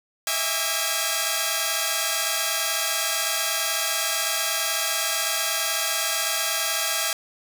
5% pulse tone cluster, 640 / 669 / 816 / 1147 / 1618 Hz, D#5 / E5 / G#5 / D6 / G#6, +49 / +25 / -31 / -41 / -46 cents, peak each -18 dBFS, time 0.27-7.13 s, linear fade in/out 2 ms, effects none

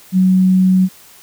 sine tone, 186.3 Hz, F#3, 12 cents sharp, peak -8 dBFS, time 0.12-0.89 s, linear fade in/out 50 ms, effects white hiss -43 dBFS RMS until 1.22 s

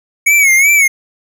square tone with vibrato, 2217 Hz, C#7, in tune, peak -7 dBFS, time 0.26-0.88 s, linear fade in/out 10 ms, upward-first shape sine, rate 2.7 Hz, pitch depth 97 cents each way, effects none

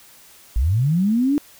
sine linear sweep, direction up, 49 to 298.9 Hz, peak -15 dBFS, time 0.56-1.38 s, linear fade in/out 0 ms, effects white hiss -48 dBFS RMS until 1.59 s

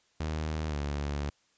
sawtooth tone with pitch glide, 77.78 to 72.15 Hz, D#2 to D2, 0 to -30 cents, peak -27 dBFS, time 0.2-1.3 s, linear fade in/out 5 ms, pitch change -130 cents, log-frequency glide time 0.69-0.76 s, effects white hiss -69 dBFS RMS until 1.57 s + resampled to 16000 Hz

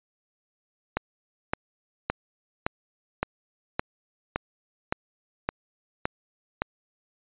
click train, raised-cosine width 0.5 ms, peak -9 dBFS, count 11, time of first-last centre 0.97-6.62 s, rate 1.77 Hz, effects resampled to 8000 Hz

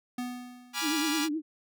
square tone with exponential decay, 247.1 Hz, B3, 1 cent sharp, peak -31 dBFS, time 0.18-1.1 s, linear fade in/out 5 ms, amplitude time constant 200 ms
10% pulse chord, G# diminished seventh, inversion none, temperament equal with one note detuned, 830.6 / 980.9 / 1174.7 / 1396.9 Hz, G#5 / B5 / D6 / F6, 0 / -12 / 0 / 0 cents, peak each -27 dBFS, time 0.73-1.29 s, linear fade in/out 50 ms
sine tone with vibrato, 306.4 Hz, D#4, 27 cents flat, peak -28 dBFS, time 0.81-1.42 s, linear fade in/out 50 ms, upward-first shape triangle, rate 9.4 Hz, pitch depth 120 cents each way
effects none

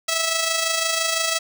5% pulse tone with amplitude modulation, 654 Hz, E5, 14 cents flat, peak -7 dBFS, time 0.08-1.39 s, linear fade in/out 10 ms, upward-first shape sine, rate 25.9 Hz, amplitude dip 45%, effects none

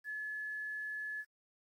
sine tone with quantisation, 1713 Hz, A6, 47 cents flat, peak -38 dBFS, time 0.04-1.25 s, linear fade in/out 50 ms, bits 11, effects AAC 48 kbps

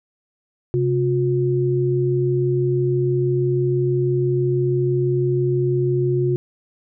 sine tone pair together, 132.7 / 358.8 Hz, C3 / F4, +25 / +47 cents, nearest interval octave + perfect fourth, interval 1722 cents, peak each -19 dBFS, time 0.74-6.36 s, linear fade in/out 0 ms, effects none

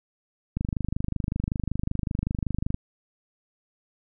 click train, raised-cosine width 5 ms, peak -14 dBFS, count 56, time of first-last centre 0.57-2.744 s, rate 25.3 Hz, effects none

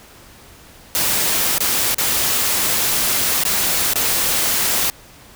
white noise with dropouts, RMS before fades -18 dBFS, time 0.95-4.9 s, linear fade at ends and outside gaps 0 ms, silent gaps 1.582-1.605 / 1.945-1.983 / 3.436-3.452 / 3.935-3.957 s, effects pink hiss -44 dBFS RMS until 5.35 s

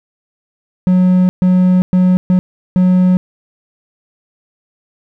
triangle tone bursts at uneven times, 182.9 Hz, F#3, 20 cents flat, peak -5 dBFS, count 5, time 0.87-1.29 / 1.42-1.82 / 1.93-2.17 / 2.3-2.39 / 2.76-3.17 s, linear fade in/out 0 ms, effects none

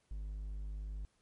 triangle tone, 51 Hz, G#1, 31 cents flat, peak -37 dBFS, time 0.11-1.05 s, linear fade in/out 0 ms, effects pink hiss -75 dBFS RMS until 1.21 s + MP3 48 kbps

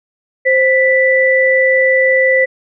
sine tone pair together, 523.2 / 1975.5 Hz, C5 / B6, 0 / 0 cents, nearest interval octave + major seventh, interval 2300 cents, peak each -11 dBFS, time 0.45-2.46 s, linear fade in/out 20 ms, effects none

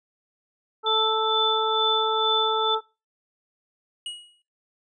harmonic tone, 440 Hz, A4, in tune, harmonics 1 / 2 / 3, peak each -26 / -26 / -26 dBFS, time 0.83-2.81 s, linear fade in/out 50 ms
sine tone with tremolo, 3516 Hz, A7, 2 cents flat, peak -21 dBFS, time 0.86-2.75 s, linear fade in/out 5 ms, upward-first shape sine, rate 2.2 Hz, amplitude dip 60%
square tone with exponential decay, 2900 Hz, F#7, 35 cents flat, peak -29 dBFS, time 4.06-4.42 s, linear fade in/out 2 ms, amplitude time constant 78 ms
effects noise-tail reverb RT60 0.3 s tail -24 dB re dry + resampled to 22050 Hz

